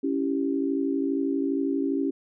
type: chord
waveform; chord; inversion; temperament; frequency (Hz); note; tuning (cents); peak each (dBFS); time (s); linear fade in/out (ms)
sine; C# diminished; none; equal; 277.2 / 329.6 / 392; C#4 / E4 / G4; 0 / 0 / 0; -25 / -30 / -30; 0.03-2.11; 10
effects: none